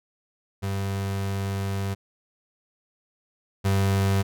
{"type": "tone pair in turn", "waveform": "35% pulse", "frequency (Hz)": [98, 97.65], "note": ["G2", "G2"], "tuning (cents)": [0, -6], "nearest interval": "unison", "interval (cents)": 6, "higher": "first", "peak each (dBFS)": [-24, -18], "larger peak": "second", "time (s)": [[0.62, 1.95], [3.64, 4.23]], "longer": "first", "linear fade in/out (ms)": 20, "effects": []}